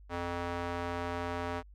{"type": "tone with band-pass filter", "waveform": "square", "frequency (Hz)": 86.9, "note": "F2", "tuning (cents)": -8, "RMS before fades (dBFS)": -36, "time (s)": [0.09, 1.63], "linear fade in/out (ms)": 50, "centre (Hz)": 960, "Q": 0.74, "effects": ["added 50 Hz sine -51 dBFS peak until 1.74 s"]}